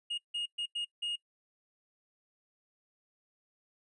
triangle tone bursts at uneven times, 2859 Hz, F7, 40 cents sharp, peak -31 dBFS, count 5, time 0.1-0.18 / 0.34-0.46 / 0.58-0.66 / 0.75-0.85 / 1.02-1.16 s, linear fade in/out 10 ms, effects noise-tail reverb RT60 0.1 s tail -20 dB re dry + resampled to 24000 Hz

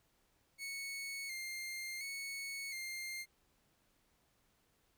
sawtooth tone with vibrato, 2160 Hz, C#7, 45 cents flat, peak -38 dBFS, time 0.58-3.26 s, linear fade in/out 50 ms, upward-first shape square, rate 0.7 Hz, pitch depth 41 cents each way, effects pink hiss -75 dBFS RMS until 4.97 s

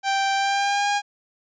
sawtooth tone with pitch glide, 784 to 814.9 Hz, G5 to G#5, 0 to -33 cents, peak -16 dBFS, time 0.03-1.02 s, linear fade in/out 50 ms, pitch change +67 cents, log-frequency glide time 0.35-0.89 s, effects resampled to 16000 Hz

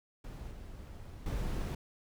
brown noise with level steps, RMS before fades -44 / -47 / -35 dBFS, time 0.24-1.75 s, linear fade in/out 5 ms, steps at 0.51 / 1.26 s, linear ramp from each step 2 ms, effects none

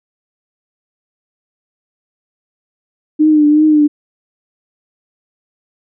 sine tone with vibrato, 302.8 Hz, D#4, 47 cents flat, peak -6 dBFS, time 3.19-3.88 s, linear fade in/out 20 ms, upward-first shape triangle, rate 2.7 Hz, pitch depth 50 cents each way, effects none

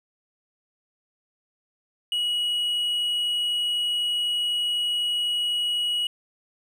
triangle tone, 2912 Hz, F#7, 28 cents flat, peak -21 dBFS, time 2.12-6.07 s, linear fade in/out 2 ms, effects none

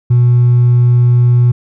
triangle tone with hard clipping, 121.7 Hz, B2, 25 cents flat, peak -5 dBFS, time 0.1-1.52 s, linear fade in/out 10 ms, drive 2 dB, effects none

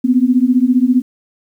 sine beating tone pair, 244.3 / 259.3 Hz, B3 / C4, -19 / -15 cents, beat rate 15 Hz, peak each -12 dBFS, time 0.04-1.02 s, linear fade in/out 10 ms, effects 8-bit

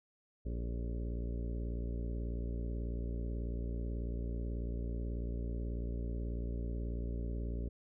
harmonic tone with a mistuned harmonic, 58.27 Hz, A#1, in tune, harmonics 1 / 2 / 3 / 4 / 5 / 6 / 7 / 8 / 9 / 10, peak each -36 / -45 / -48 / -48 / -50 / -54 / -51 / -57 / -58 / -58 dBFS, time 0.45-7.69 s, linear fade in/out 10 ms, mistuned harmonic 8, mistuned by -70 cents, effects none

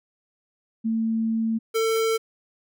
sine / square tone pair in turn, 224.4 / 447.8 Hz, A3 / A4, +34 / +30 cents, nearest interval octave, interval 1196 cents, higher second, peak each -21 dBFS, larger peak neither, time 0.84-1.59 / 1.74-2.18 s, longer first, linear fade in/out 20 ms, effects none

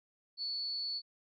sine tone with amplitude modulation, 4435 Hz, C#8, in tune, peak -32 dBFS, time 0.37-1.02 s, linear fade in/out 50 ms, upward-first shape sine, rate 251 Hz, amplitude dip 50%, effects MP3 32 kbps

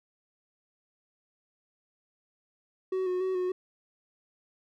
triangle tone with vibrato, 370 Hz, F#4, in tune, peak -25 dBFS, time 2.92-3.52 s, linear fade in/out 5 ms, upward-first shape square, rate 3.5 Hz, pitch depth 26 cents each way, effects none

